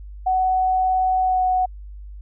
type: tone with pitch glide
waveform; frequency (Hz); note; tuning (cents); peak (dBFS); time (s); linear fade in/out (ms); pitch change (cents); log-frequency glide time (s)
sine; 747 to 739.7; F#5 to F#5; +16 to -1; -16; 0.26-1.66; 10; -17; 1.21-1.42
effects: added 50 Hz sine -34 dBFS peak until 2.21 s